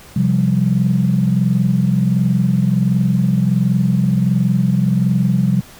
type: chord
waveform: sine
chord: C suspended fourth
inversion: none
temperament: equal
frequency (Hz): 130.81 / 174.61 / 196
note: C3 / F3 / G3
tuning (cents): 0 / 0 / 0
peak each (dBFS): -16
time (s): 0.16-5.61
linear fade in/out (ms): 5
effects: tanh soft clip ceiling -3 dBFS + pink hiss -41 dBFS RMS until 5.79 s